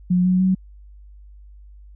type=tone with pitch steps; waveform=sine; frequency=180 / 183.68 / 187.43 Hz; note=F#3 / F#3 / F#3; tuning=-47 / -12 / +23 cents; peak=-14 dBFS; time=0.1-0.55 s; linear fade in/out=10 ms; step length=150 ms; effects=added 50 Hz sine -41 dBFS peak until 1.95 s